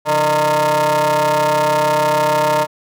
40% pulse ring-modulated tone, 155.56 Hz, D#3, in tune, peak -9 dBFS, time 0.05-2.67 s, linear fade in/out 50 ms, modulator 761 Hz, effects none

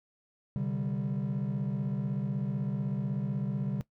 triangle chord, C suspended second, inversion none, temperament equal, 130.81 / 146.83 / 196 Hz, C3 / D3 / G3, 0 / 0 / 0 cents, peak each -31 dBFS, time 0.56-3.81 s, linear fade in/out 0 ms, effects noise-tail reverb RT60 0.1 s tail -18 dB re dry + tanh soft clip ceiling -23 dBFS

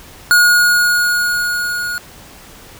square tone with level ramp, 1442 Hz, F#6, 45 cents flat, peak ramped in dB -7 to -20 dBFS, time 0.31-1.98 s, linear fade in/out 0 ms, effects pink hiss -39 dBFS RMS until 2.79 s

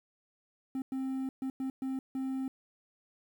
triangle tone bursts at uneven times, 264.1 Hz, C4, 16 cents sharp, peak -30 dBFS, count 6, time 0.75-0.82 / 0.92-1.29 / 1.42-1.5 / 1.6-1.7 / 1.82-1.99 / 2.15-2.48 s, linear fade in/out 2 ms, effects 10-bit

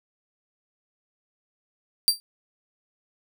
sawtooth tone with exponential decay, 4699 Hz, D8, in tune, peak -9 dBFS, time 2.08-2.2 s, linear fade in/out 0 ms, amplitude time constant 25 ms, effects none

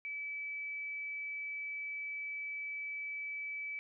sine tone, 2300 Hz, D7, 37 cents flat, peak -38 dBFS, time 0.05-3.79 s, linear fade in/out 0 ms, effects none

